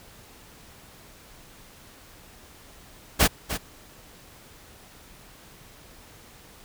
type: noise with echo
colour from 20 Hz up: pink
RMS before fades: -18 dBFS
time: 3.19-3.28 s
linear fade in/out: 20 ms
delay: 300 ms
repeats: 1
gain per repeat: -11 dB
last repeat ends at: 3.58 s
effects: pink hiss -50 dBFS RMS until 6.64 s